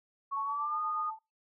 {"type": "tone with pitch glide", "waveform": "sine", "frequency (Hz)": [1109, 1230.5], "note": ["C#6", "D#6"], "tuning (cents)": [0, -20], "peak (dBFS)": -31, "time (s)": [0.31, 1.11], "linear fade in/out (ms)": 20, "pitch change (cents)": 180, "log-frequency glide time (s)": [0.43, 0.79]}
{"type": "tone with tremolo", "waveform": "sine", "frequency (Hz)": 880, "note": "A5", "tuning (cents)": 0, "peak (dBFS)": -37, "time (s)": [0.36, 1.19], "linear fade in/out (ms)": 10, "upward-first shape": "sine", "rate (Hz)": 8.3, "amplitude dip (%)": 80}
{"effects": ["noise-tail reverb RT60 0.2 s tail -20 dB re dry"]}